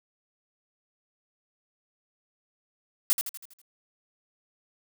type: noise with echo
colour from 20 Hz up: blue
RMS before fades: -22 dBFS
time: 3.1-3.13 s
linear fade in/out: 0 ms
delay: 81 ms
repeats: 6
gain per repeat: -6 dB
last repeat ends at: 3.616 s
effects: none